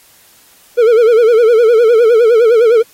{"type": "tone with vibrato", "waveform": "triangle", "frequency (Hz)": 460, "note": "A#4", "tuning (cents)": -23, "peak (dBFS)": -3, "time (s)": [0.77, 2.83], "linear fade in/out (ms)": 20, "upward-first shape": "sine", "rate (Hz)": 9.8, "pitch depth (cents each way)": 110, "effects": ["white hiss -46 dBFS RMS until 2.93 s", "AAC 48 kbps"]}